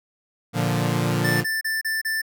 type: chord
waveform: sawtooth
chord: Bb major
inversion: none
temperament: equal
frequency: 116.54 / 146.83 / 174.61 Hz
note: Bb2 / D3 / F3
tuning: 0 / 0 / 0 cents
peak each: -20 / -21 / -21 dBFS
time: 0.53-1.45 s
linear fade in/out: 50 ms
type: tone bursts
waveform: square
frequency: 1771 Hz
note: A6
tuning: 11 cents sharp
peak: -23 dBFS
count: 5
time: 1.24-2.218 s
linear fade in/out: 10 ms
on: 170 ms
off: 32 ms
effects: none